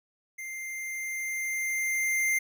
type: tone with level ramp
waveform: square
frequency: 2096 Hz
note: C7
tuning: 2 cents sharp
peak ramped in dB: -37 to -24 dBFS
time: 0.38-2.39 s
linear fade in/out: 10 ms
effects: none